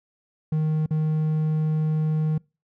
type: tone with dropouts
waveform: triangle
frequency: 155.56 Hz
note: D#3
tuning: in tune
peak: -18 dBFS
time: 0.52-2.38 s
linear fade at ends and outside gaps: 5 ms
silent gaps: 0.862-0.907 s
effects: noise-tail reverb RT60 0.3 s tail -26 dB re dry